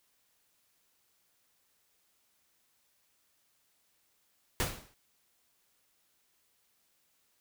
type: noise with exponential decay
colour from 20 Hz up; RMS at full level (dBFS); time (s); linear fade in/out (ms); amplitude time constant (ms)
pink; -28; 4.6-4.94; 0; 72
effects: white hiss -73 dBFS RMS until 7.4 s